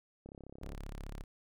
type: click train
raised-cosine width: 2 ms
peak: -36 dBFS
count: 17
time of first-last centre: 0.26-0.732 s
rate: 33.9 Hz
type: tone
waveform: sawtooth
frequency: 34.8 Hz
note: C#1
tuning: 8 cents sharp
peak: -38 dBFS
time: 0.62-1.24 s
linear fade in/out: 10 ms
effects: none